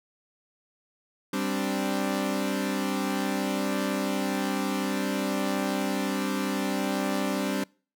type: chord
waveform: sawtooth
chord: G suspended fourth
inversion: none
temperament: equal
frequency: 196 / 261.6 / 293.7 Hz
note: G3 / C4 / D4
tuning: 0 / 0 / 0 cents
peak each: -26 / -27 / -27 dBFS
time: 1.33-7.64 s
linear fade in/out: 5 ms
effects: noise-tail reverb RT60 0.4 s tail -26 dB re dry